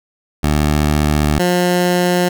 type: tone pair in turn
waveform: 15% pulse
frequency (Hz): 74.9 / 178.14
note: D2 / F3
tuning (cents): +35 / +35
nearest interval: octave + minor third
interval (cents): 1500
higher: second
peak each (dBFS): -6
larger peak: neither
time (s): 0.43-1.39 / 1.39-2.29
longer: first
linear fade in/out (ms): 10
effects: none